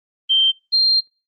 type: tone pair in turn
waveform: sine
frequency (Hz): 3136 / 4187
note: G7 / C8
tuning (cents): 0 / 0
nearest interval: perfect fourth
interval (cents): 500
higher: second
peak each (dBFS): -12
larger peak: neither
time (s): 0.29-0.52 / 0.72-1.01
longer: second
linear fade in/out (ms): 20
effects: noise-tail reverb RT60 0.3 s tail -25 dB re dry + Opus 24 kbps